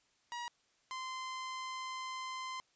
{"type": "tone pair in turn", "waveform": "sawtooth", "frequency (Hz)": [957, 1037], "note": ["A#5", "C6"], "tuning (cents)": [45, -16], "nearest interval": "minor second", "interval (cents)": 139, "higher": "second", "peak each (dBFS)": [-36, -36], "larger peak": "neither", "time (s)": [[0.32, 0.48], [0.91, 2.6]], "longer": "second", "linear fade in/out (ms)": 0, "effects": ["white hiss -73 dBFS RMS until 2.75 s", "resampled to 16000 Hz"]}